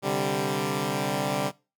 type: chord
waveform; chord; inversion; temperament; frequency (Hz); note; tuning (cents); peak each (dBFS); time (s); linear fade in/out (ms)
10% pulse; C suspended second; none; equal; 130.81 / 146.83 / 196; C3 / D3 / G3; 0 / 0 / 0; -23 / -21 / -21; 0.02-1.52; 50
effects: noise-tail reverb RT60 0.3 s tail -22 dB re dry